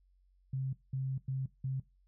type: tone bursts at uneven times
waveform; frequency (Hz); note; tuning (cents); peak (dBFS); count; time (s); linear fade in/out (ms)
sine; 132.8; C3; +26; -32; 4; 0.53-0.73 / 0.93-1.18 / 1.28-1.46 / 1.64-1.8; 5
effects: noise-tail reverb RT60 0.2 s tail -18 dB re dry + added 46 Hz sine -65 dBFS peak until 2.07 s